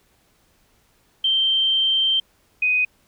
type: tone pair in turn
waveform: sine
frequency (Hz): 3135 / 2499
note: G7 / D#7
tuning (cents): -1 / +7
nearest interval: major third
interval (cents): 392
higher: first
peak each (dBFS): -16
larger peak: neither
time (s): 1.24-2.2 / 2.62-2.85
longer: first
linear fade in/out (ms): 5
effects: pink hiss -61 dBFS RMS until 3.07 s